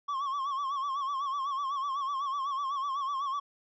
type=tone with vibrato; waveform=triangle; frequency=1105 Hz; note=C#6; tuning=6 cents flat; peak=-28 dBFS; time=0.08-3.4 s; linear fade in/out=10 ms; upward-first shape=sine; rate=8 Hz; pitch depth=88 cents each way; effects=resampled to 16000 Hz